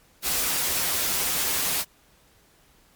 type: noise with comb filter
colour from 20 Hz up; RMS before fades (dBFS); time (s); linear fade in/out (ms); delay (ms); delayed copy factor
white; -25; 0.22-1.85; 50; 9.1; -0.5
effects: pink hiss -59 dBFS RMS until 2.95 s + MP3 96 kbps